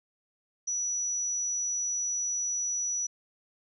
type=tone; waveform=sine; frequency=5890 Hz; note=F#8; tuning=9 cents flat; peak=-28 dBFS; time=0.67-3.07 s; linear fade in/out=10 ms; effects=none